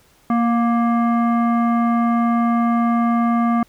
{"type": "tone with frequency modulation", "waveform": "sine", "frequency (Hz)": 232.9, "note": "A#3", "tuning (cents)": -1, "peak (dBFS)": -14, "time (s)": [0.3, 3.63], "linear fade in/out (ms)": 2, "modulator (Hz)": 941, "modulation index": 0.76, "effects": ["pink hiss -55 dBFS RMS until 3.68 s"]}